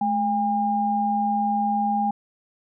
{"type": "tone pair together", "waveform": "sine", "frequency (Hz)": [214.1, 808.3], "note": ["A3", "G#5"], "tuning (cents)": [-47, -47], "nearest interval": "octave + major seventh", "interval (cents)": 2300, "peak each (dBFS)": [-25, -21], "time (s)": [0.01, 2.11], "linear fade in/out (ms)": 5, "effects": []}